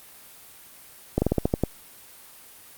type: slowing click train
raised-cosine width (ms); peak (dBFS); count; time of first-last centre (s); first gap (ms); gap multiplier
2; -7; 8; 1.18-1.637; 40; 1.16
effects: white hiss -48 dBFS RMS until 2.77 s + Opus 32 kbps